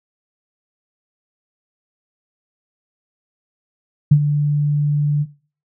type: tone with ADSR envelope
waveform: sine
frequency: 146.83 Hz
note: D3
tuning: in tune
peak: -4 dBFS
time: 4.11-5.26 s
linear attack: 9 ms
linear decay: 69 ms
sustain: -10 dB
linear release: 44 ms
effects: noise-tail reverb RT60 0.4 s tail -18 dB re dry